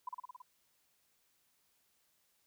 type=tone with echo; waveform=sine; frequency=999 Hz; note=B5; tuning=20 cents sharp; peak=-36 dBFS; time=0.07-0.09 s; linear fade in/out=5 ms; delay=55 ms; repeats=6; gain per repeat=-2 dB; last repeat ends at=0.42 s; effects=white hiss -75 dBFS RMS until 2.46 s